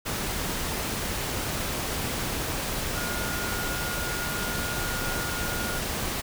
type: tone in noise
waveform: sine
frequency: 1427 Hz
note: F6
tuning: 37 cents sharp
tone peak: -34 dBFS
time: 2.95-5.8 s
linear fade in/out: 20 ms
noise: pink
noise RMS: -30 dBFS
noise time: 0.05-6.22 s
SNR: -7 dB
effects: none